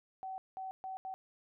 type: tone bursts at uneven times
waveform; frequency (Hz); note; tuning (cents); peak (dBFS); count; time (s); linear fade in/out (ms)
sine; 760; F#5; +46; -39; 4; 0.23-0.38 / 0.57-0.71 / 0.84-0.97 / 1.05-1.14; 0
effects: none